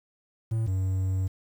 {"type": "tone pair in turn", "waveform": "triangle", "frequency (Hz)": [112, 94.31], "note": ["A2", "F#2"], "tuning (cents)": [31, 34], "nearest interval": "minor third", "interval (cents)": 297, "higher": "first", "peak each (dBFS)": -22, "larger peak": "neither", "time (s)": [[0.51, 0.67], [0.67, 1.28]], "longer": "second", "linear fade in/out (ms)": 10, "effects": ["9-bit"]}